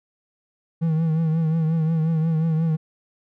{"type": "tone with vibrato", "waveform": "triangle", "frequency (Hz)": 161, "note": "E3", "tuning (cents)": -41, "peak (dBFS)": -16, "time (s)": [0.81, 2.77], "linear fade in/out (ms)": 20, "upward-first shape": "triangle", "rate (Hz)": 5.6, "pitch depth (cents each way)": 63, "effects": []}